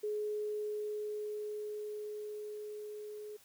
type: tone with level ramp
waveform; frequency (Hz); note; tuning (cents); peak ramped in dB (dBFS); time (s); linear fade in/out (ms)
sine; 421.7; G#4; +26; -33 to -43; 0.03-3.37; 10
effects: white hiss -63 dBFS RMS until 3.44 s